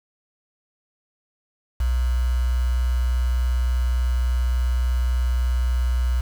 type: tone with quantisation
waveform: sine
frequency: 61.74 Hz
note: B1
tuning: in tune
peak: -18 dBFS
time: 1.8-6.21 s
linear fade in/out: 5 ms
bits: 6
effects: none